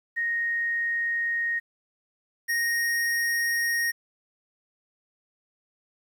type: tone pair in turn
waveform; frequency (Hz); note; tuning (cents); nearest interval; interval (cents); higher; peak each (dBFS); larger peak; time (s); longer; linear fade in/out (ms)
sine / square; 1864.7 / 1864.7; A#6 / A#6; 0 / 0; unison; 0; neither; -24; neither; 0.16-1.6 / 2.48-3.92; neither; 20
effects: 10-bit